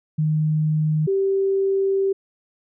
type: tone pair in turn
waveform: sine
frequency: 154.5 / 389.3 Hz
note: D#3 / G4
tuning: -12 / -12 cents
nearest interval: octave + major third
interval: 1600 cents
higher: second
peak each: -17 dBFS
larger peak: neither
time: 0.18-1.07 / 1.07-2.13 s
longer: second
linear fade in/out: 10 ms
effects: none